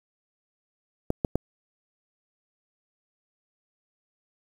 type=clicks; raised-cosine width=2 ms; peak=-10 dBFS; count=3; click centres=1.104 / 1.248 / 1.356 s; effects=7-bit